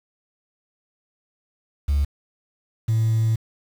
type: tone pair in turn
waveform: sine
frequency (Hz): 71.2 / 111.78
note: C#2 / A2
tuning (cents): +47 / +28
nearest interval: minor sixth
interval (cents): 781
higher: second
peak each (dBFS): -15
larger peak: neither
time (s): 1.88-2.05 / 2.88-3.36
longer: second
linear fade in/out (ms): 10
effects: tanh soft clip ceiling -15 dBFS + 7-bit